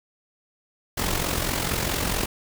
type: noise with amplitude modulation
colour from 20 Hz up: pink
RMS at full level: -23 dBFS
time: 0.97-2.26 s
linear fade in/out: 10 ms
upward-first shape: sine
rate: 44.5 Hz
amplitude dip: 60%
effects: none